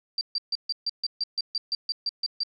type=tone bursts; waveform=sine; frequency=4699 Hz; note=D8; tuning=in tune; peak=-24 dBFS; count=14; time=0.18-2.434 s; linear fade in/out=2 ms; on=31 ms; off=140 ms; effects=none